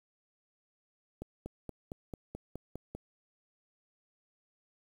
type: accelerating click train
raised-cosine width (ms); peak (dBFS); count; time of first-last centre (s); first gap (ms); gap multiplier
2; -27; 9; 1.22-2.95; 240; 0.97
effects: 9-bit